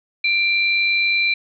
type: tone pair together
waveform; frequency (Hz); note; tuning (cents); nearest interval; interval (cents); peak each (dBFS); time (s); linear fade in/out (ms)
sine; 2365 / 4024; D7 / B7; +12 / +32; major sixth; 920; -16 / -23; 0.24-1.34; 5
effects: none